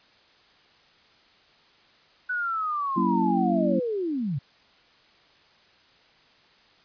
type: linear sweep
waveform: sine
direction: down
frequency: 1496 to 122.5 Hz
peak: -25 dBFS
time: 2.29-4.39 s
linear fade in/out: 10 ms
type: chord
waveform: sine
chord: F# dominant seventh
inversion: none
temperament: just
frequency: 185 / 231.2 / 277.5 / 333 Hz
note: F#3 / A#3 / C#4 / E4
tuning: 0 / -14 / +2 / +18 cents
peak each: -26 / -26 / -29 / -27 dBFS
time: 2.96-3.8 s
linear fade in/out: 10 ms
effects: white hiss -58 dBFS RMS until 6.84 s + resampled to 11025 Hz